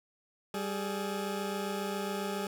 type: tone pair together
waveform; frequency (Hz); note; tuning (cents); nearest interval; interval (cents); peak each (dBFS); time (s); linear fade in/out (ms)
20% pulse; 196.7 / 420.7; G3 / G#4; +6 / +22; octave + minor second; 1316; -30 / -32; 0.54-2.47; 2
effects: none